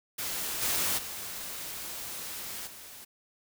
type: noise with level steps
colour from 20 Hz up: white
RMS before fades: -34 / -29 / -39 / -47 dBFS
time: 0.18-3.05 s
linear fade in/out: 10 ms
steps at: 0.61 / 0.97 / 2.66 s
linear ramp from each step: 20 ms
effects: none